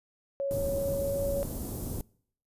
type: tone with pitch glide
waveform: sine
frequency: 554.4 to 558.9 Hz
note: C#5 to C#5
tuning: 0 to +14 cents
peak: -28 dBFS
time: 0.4-1.43 s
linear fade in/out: 0 ms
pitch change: +14 cents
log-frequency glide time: 0.86-1.24 s
type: band-stop noise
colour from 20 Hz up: pink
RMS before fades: -35 dBFS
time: 0.51-2.01 s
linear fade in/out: 0 ms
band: 410 to 12000 Hz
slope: 12 dB/octave
effects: noise-tail reverb RT60 0.6 s tail -24 dB re dry + resampled to 32000 Hz